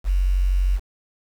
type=tone with quantisation; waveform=sine; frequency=46.25 Hz; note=F#1; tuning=in tune; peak=-16 dBFS; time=0.04-0.8 s; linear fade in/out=50 ms; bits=7; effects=none